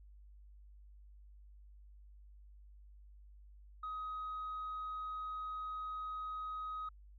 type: tone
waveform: sine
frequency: 1260 Hz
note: D#6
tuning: 21 cents sharp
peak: -38 dBFS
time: 3.83-6.89 s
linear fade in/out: 5 ms
effects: tanh soft clip ceiling -37 dBFS + added 50 Hz sine -55 dBFS peak until 7.18 s